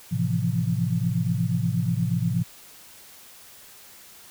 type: chord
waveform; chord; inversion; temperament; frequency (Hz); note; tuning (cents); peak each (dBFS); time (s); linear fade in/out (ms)
sine; F major seventh; first; equal with one note detuned; 110 / 130.81 / 166.25 / 174.61; A2 / C3 / E3 / F3; 0 / 0 / +15 / 0; -27; 0.11-2.44; 20
effects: white hiss -48 dBFS RMS until 4.3 s